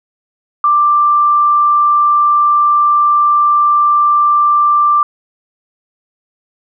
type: tone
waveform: sine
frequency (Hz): 1180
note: D6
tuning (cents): +8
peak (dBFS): -7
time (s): 0.64-5.03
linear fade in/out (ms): 2
effects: none